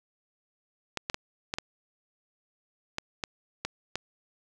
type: clicks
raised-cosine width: 0.2 ms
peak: -13 dBFS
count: 9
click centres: 0.973 / 1.099 / 1.144 / 1.539 / 1.585 / 2.984 / 3.238 / 3.65 / 3.956 s
effects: none